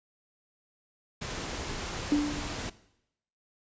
pink noise, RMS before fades -36 dBFS, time 1.21-2.7 s, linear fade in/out 10 ms
sine tone with exponential decay, 293.7 Hz, D4, in tune, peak -19 dBFS, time 2.12-2.68 s, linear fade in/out 1 ms, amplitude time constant 120 ms
effects noise-tail reverb RT60 0.8 s tail -18 dB re dry + resampled to 16000 Hz

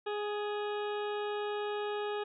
harmonic tone with a mistuned harmonic, 415.3 Hz, G#4, in tune, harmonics 1 / 2 / 3 / 4 / 6 / 7 / 8 / 9, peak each -34 / -40 / -44 / -46 / -50 / -51 / -52 / -53 dBFS, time 0.06-2.24 s, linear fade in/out 10 ms, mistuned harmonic 4, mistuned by +19 cents, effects none

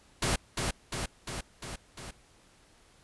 pink noise with echo, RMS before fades -28 dBFS, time 0.22-0.36 s, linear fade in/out 5 ms, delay 350 ms, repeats 5, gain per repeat -3 dB, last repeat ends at 2.11 s, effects pink hiss -61 dBFS RMS until 3.03 s + resampled to 24000 Hz

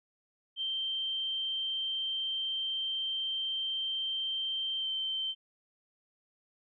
sine tone with pitch glide, 3136 to 3111 Hz, G7 to G7, 0 to -14 cents, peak -31 dBFS, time 0.56-5.35 s, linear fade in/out 50 ms, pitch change -14 cents, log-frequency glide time 4.79-4.87 s, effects none

